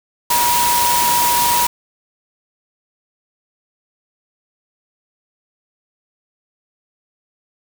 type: tone in noise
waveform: sine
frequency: 961 Hz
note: B5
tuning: 48 cents flat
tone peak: -15 dBFS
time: 0.3-1.67 s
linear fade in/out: 5 ms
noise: white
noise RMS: -18 dBFS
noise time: 0.3-1.67 s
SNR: 0 dB
effects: none